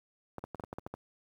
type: clicks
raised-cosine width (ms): 1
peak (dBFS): -25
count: 9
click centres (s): 0.383 / 0.44 / 0.547 / 0.598 / 0.638 / 0.729 / 0.785 / 0.865 / 0.94
effects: high-pass 60 Hz 12 dB/octave + 10-bit